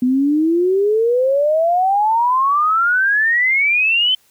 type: exponential sweep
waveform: sine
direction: up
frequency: 245.8 to 3097 Hz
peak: -12 dBFS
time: 0.02-4.15 s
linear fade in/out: 5 ms
effects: white hiss -56 dBFS RMS until 4.3 s